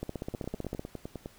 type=two click trains; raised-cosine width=2 ms; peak=-21 / -24 dBFS; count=13 / 10; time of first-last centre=0.03-0.794 / 0.34-1.259 s; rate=15.7 / 9.79 Hz; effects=pink hiss -58 dBFS RMS until 1.38 s